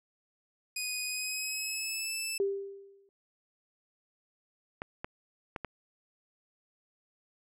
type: tone with pitch glide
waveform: 15% pulse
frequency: 2489 to 2637 Hz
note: D#7 to E7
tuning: 0 to 0 cents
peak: -26 dBFS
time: 0.76-2.38 s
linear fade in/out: 5 ms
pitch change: +100 cents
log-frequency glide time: 1.04-2.13 s
type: tone with exponential decay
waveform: sine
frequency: 395.3 Hz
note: G4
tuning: 15 cents sharp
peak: -24 dBFS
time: 2.4-3.09 s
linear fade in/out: 1 ms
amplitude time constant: 150 ms
type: clicks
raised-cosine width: 0.5 ms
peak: -21 dBFS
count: 4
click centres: 4.819 / 5.045 / 5.562 / 5.647 s
effects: none